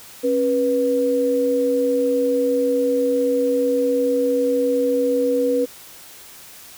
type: tone pair together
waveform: sine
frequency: 271.9 / 489.3 Hz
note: C#4 / B4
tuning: -33 / -16 cents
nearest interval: minor seventh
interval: 1017 cents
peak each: -22 / -17 dBFS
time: 0.23-5.66 s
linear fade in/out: 20 ms
effects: white hiss -42 dBFS RMS until 6.77 s